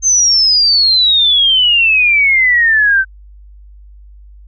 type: exponential sweep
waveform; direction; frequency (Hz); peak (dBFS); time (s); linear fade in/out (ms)
sine; down; 6330 to 1529; -7; 0.02-3.05; 50
effects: added 50 Hz sine -35 dBFS peak until 4.47 s